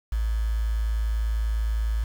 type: tone with quantisation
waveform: sine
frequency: 54.9 Hz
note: A1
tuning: 3 cents flat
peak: -22 dBFS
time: 0.12-2.04 s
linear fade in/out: 5 ms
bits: 7
effects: none